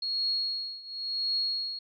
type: tone with tremolo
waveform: sine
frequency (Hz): 4307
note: C8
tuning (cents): +49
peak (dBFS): -25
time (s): 0.02-1.79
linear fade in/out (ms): 5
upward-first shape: triangle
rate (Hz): 0.93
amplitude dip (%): 90
effects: none